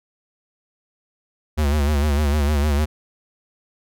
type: tone with vibrato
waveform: square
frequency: 73.42 Hz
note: D2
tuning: in tune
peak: -17 dBFS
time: 1.57-2.86 s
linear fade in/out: 20 ms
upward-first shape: sine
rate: 6.6 Hz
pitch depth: 83 cents each way
effects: none